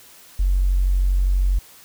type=tone; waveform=triangle; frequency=46.25 Hz; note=F#1; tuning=in tune; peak=-11 dBFS; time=0.39-1.59 s; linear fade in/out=10 ms; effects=tanh soft clip ceiling -13 dBFS + white hiss -47 dBFS RMS until 1.84 s